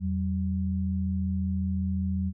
sine tone pair together, 84.57 / 190 Hz, E2 / F#3, +45 / +46 cents, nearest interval octave + major second, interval 1401 cents, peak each -28 dBFS, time 0-2.33 s, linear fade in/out 50 ms, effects none

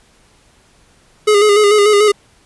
square tone with vibrato, 415.3 Hz, G#4, in tune, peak -8 dBFS, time 1.27-2.12 s, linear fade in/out 10 ms, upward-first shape square, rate 6.8 Hz, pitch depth 38 cents each way, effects pink hiss -51 dBFS RMS until 2.45 s + resampled to 24000 Hz

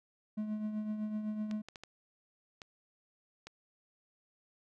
triangle tone with tremolo, 213.4 Hz, G#3, 47 cents sharp, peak -30 dBFS, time 0.37-1.62 s, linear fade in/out 10 ms, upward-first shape triangle, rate 7.9 Hz, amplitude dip 55%
clicks, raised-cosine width 0.2 ms, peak -29 dBFS, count 6, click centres 1.512 / 1.686 / 1.758 / 1.836 / 2.618 / 3.47 s
effects none

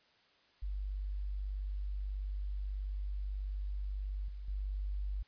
sine tone with level steps, 49.2 Hz, G1, 7 cents sharp, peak -35 / -41 / -34 dBFS, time 0.62-5.23 s, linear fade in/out 10 ms, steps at 4.28 / 4.48 s, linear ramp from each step 5 ms, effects white hiss -68 dBFS RMS until 5.27 s + resampled to 11025 Hz

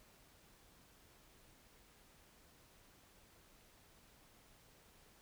silence, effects pink hiss -66 dBFS RMS until 5.21 s

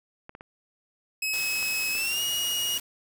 clicks, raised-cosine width 0.5 ms, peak -27 dBFS, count 5, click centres 0.294 / 0.351 / 0.409 / 1.628 / 1.952 s
sawtooth tone with pitch glide, 2565 to 2879 Hz, E7 to F#7, -48 to -48 cents, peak -23 dBFS, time 1.22-2.78 s, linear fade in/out 5 ms, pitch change +200 cents, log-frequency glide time 1.92-2.22 s
white noise, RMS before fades -37 dBFS, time 1.33-2.8 s, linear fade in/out 5 ms
effects none

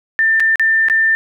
sine tone with dropouts, 1790 Hz, A6, 29 cents sharp, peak -10 dBFS, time 0.19-1.15 s, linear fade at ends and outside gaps 0 ms, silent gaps 0.398-0.403 / 0.557-0.596 / 0.885-0.899 s, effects none

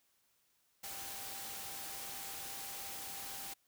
sine tone in noise, 788 Hz, G5, 9 cents sharp, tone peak -54 dBFS, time 0.83-3.54 s, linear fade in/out 10 ms, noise white, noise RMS -45 dBFS, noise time 0.83-3.54 s, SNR -12 dB, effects white hiss -75 dBFS RMS until 3.67 s

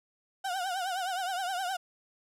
35% pulse tone with vibrato, 743 Hz, F#5, 7 cents sharp, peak -29 dBFS, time 0.44-1.77 s, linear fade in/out 10 ms, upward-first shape triangle, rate 9.6 Hz, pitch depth 120 cents each way, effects low-pass 12000 Hz 12 dB/octave

